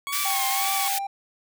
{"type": "tone with vibrato", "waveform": "20% pulse", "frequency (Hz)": 1108.7, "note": "C#6", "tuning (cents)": 0, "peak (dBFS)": -24, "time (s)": [0.07, 0.88], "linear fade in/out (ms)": 0, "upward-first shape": "triangle", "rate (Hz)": 1.9, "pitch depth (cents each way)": 89}
{"type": "high-pass noise", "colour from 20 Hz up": "white", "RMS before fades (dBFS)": -27, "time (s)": [0.12, 0.99], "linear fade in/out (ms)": 10, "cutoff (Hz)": 1500, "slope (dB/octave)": 48}
{"type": "tone with pitch glide", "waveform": "triangle", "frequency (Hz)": [784, 791.3], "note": ["G5", "G5"], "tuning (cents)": [0, 16], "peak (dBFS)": -25, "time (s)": [0.25, 1.07], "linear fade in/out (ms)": 5, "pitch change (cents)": 16, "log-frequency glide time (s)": [0.71, 0.89]}
{"effects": []}